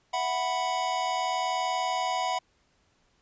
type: chord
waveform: square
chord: E suspended second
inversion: none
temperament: equal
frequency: 659.3 / 740 / 987.8 Hz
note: E5 / F#5 / B5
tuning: 0 / 0 / 0 cents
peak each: -36 / -30 / -31 dBFS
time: 0.13-2.39 s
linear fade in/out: 10 ms
effects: pink hiss -68 dBFS RMS until 3.21 s + resampled to 16000 Hz